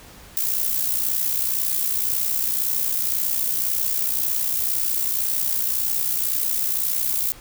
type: noise with amplitude modulation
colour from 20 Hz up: violet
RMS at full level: -20 dBFS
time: 0.37-7.32 s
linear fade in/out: 0 ms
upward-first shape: sine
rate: 61.9 Hz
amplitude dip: 60%
effects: pink hiss -45 dBFS RMS until 7.4 s